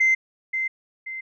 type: tone with echo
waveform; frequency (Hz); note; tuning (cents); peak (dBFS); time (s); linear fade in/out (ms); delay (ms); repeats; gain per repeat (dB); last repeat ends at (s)
sine; 2076; C7; -14; -14; 0-0.15; 10; 530; 2; -8; 1.21
effects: tanh soft clip ceiling -12 dBFS